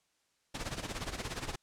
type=noise with tremolo; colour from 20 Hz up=pink; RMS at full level=-36 dBFS; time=0.54-1.56 s; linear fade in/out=10 ms; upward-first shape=sine; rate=17 Hz; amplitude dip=75%; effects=white hiss -75 dBFS RMS until 1.62 s + low-pass 8000 Hz 12 dB/octave